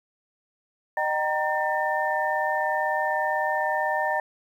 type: tone cluster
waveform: sine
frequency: 613 / 771 / 935 / 1799 Hz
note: D#5 / G5 / A#5 / A6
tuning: -26 / -29 / +5 / +38 cents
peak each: -28 dBFS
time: 0.97-4.2 s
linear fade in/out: 2 ms
effects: 9-bit